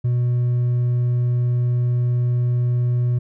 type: tone with hard clipping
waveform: sine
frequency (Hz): 122.3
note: B2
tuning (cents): -16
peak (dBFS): -17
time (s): 0.04-3.19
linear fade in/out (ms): 10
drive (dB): 2
effects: none